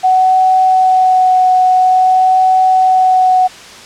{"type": "tone with vibrato", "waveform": "sine", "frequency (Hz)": 745, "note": "F#5", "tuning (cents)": 12, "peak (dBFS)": -6, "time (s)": [0.03, 3.48], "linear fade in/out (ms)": 20, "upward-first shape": "sine", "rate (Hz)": 0.49, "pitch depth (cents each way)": 12, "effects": ["white hiss -33 dBFS RMS until 3.85 s", "low-pass 6000 Hz 12 dB/octave"]}